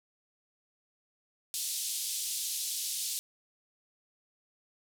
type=band-pass noise; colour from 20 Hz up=white; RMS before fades=-35 dBFS; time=1.54-3.19 s; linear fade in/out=0 ms; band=3400 to 12000 Hz; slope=24 dB/octave; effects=none